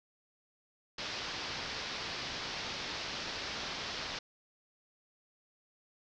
white low-pass noise, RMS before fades -40 dBFS, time 0.98-4.19 s, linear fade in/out 5 ms, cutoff 5400 Hz, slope 48 dB/octave, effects none

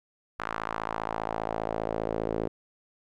sawtooth tone with band-pass filter sweep, 55 Hz, A1, in tune, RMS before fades -32 dBFS, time 0.39-2.48 s, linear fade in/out 10 ms, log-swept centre 1300 to 430 Hz, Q 2, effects none

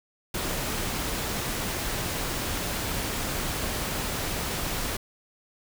pink noise, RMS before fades -30 dBFS, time 0.34-4.97 s, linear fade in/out 5 ms, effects none

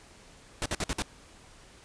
pink noise bursts, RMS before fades -30 dBFS, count 5, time 0.62-1.021 s, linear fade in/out 0 ms, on 37 ms, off 54 ms, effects pink hiss -54 dBFS RMS until 1.84 s + resampled to 22050 Hz

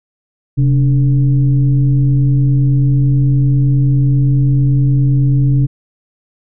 sine tone with frequency modulation, 133.2 Hz, C3, 31 cents sharp, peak -8 dBFS, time 0.57-5.67 s, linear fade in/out 20 ms, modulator 158 Hz, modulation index 0.51, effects none

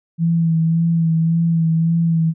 sine tone with vibrato, 164.81 Hz, E3, in tune, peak -13 dBFS, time 0.18-2.34 s, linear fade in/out 50 ms, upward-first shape sine, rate 1.8 Hz, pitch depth 28 cents each way, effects none

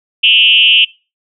sine tone with frequency modulation, 2900 Hz, F#7, 35 cents flat, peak -5 dBFS, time 0.23-0.85 s, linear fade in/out 10 ms, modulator 219 Hz, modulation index 1.4, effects noise-tail reverb RT60 0.3 s tail -24 dB re dry

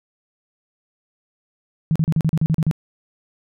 sine tone bursts, 159.1 Hz, D#3, 39 cents sharp, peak -14 dBFS, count 10, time 1.91-2.712 s, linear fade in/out 0 ms, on 46 ms, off 38 ms, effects none

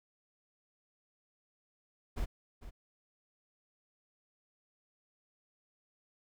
brown noise with echo, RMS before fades -34 dBFS, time 2.16-2.26 s, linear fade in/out 20 ms, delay 450 ms, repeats 1, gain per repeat -13 dB, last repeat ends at 2.71 s, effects none

